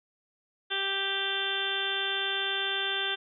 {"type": "harmonic tone", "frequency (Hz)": 392, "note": "G4", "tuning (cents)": 0, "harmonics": [1, 2, 3, 4, 5, 6, 7, 8, 9], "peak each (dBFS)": [-38, -40, -42, -33, -41, -45, -38, -34, -33], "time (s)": [0.7, 3.16], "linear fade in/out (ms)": 20, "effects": []}